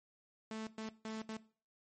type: tone bursts at uneven times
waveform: sawtooth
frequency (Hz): 219.7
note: A3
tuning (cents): -2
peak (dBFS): -37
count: 4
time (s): 0.51-0.67 / 0.78-0.89 / 1.05-1.22 / 1.29-1.37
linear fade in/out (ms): 2
effects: noise-tail reverb RT60 0.4 s tail -18 dB re dry + MP3 32 kbps